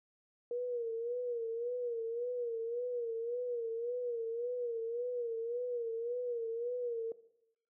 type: tone with vibrato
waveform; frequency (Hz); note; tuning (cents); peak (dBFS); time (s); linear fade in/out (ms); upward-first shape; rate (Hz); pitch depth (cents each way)
sine; 473.7; A#4; +28; -34; 0.51-7.12; 2; sine; 1.8; 78
effects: noise-tail reverb RT60 0.8 s tail -17 dB re dry

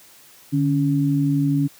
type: tone pair together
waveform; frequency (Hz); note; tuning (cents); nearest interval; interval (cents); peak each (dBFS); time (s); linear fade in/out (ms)
sine; 147.7 / 279.7; D3 / C#4; +10 / +16; major seventh; 1106; -19; 0.52-1.68; 20
effects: white hiss -49 dBFS RMS until 1.79 s + high-pass 80 Hz 12 dB/octave

